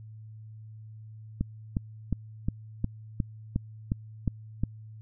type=click train; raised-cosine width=5 ms; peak=-14 dBFS; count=10; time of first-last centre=1.41-4.636 s; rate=2.79 Hz; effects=added 109 Hz sine -43 dBFS peak until 5.01 s